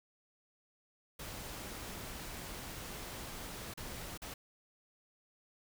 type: noise with dropouts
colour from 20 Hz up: pink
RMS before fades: -45 dBFS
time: 1.19-4.34 s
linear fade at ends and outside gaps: 5 ms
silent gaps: 3.739-3.774 / 4.176-4.218 s
effects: none